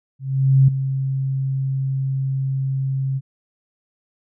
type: tone with ADSR envelope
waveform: sine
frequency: 134.4 Hz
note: C3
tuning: 47 cents sharp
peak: -8 dBFS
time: 0.19-3.21 s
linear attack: 490 ms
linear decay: 6 ms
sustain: -11 dB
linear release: 42 ms
effects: none